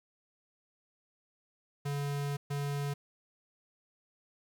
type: tone bursts at uneven times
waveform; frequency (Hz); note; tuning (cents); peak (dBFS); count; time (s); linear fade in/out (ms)
square; 142.6; C#3; +49; -33; 2; 1.85-2.37 / 2.5-2.94; 10
effects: 10-bit